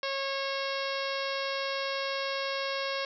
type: harmonic tone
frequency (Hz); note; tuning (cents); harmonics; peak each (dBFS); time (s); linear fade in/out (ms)
546; C#5; -26; 1 / 2 / 3 / 4 / 5 / 6 / 7 / 8 / 9 / 10; -34 / -37 / -39 / -40 / -41 / -42 / -42 / -43 / -44 / -44; 0.03-3.05; 2
effects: none